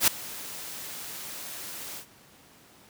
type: noise with ADSR envelope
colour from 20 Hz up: white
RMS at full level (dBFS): -18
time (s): 0-2.06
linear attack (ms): 75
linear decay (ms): 6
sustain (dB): -21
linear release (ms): 90
effects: pink hiss -55 dBFS RMS until 2.89 s + high-pass 100 Hz 12 dB/octave